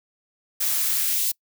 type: noise with high-pass filter sweep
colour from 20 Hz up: blue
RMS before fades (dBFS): -23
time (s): 0.6-1.32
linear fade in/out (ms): 10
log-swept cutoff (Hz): 460 to 3700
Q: 0.94
effects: noise-tail reverb RT60 0.1 s tail -25 dB re dry